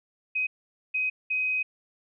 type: tone bursts at uneven times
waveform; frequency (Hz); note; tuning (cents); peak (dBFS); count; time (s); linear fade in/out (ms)
sine; 2519; D#7; +21; -24; 3; 0.35-0.47 / 0.94-1.1 / 1.3-1.63; 10
effects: none